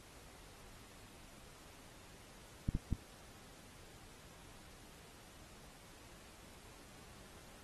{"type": "clicks", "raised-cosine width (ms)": 5, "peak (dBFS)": -21, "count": 3, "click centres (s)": [2.689, 2.751, 2.927], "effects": ["pink hiss -59 dBFS RMS until 7.63 s", "AAC 32 kbps"]}